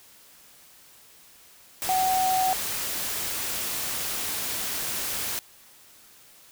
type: tone in noise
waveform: sine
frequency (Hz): 750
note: F#5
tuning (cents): +23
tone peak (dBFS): -21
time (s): 1.89-2.53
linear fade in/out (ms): 0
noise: white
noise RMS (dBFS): -30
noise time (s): 1.82-5.39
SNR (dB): +6
effects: white hiss -53 dBFS RMS until 6.51 s